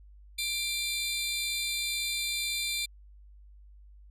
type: tone cluster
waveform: sawtooth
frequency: 2362 / 3574 / 4110 Hz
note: D7 / A7 / C8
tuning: +9 / +26 / -32 cents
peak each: -30 / -31 / -33 dBFS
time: 0.38-2.86 s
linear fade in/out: 10 ms
effects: added 50 Hz sine -50 dBFS peak until 4.1 s + resampled to 32000 Hz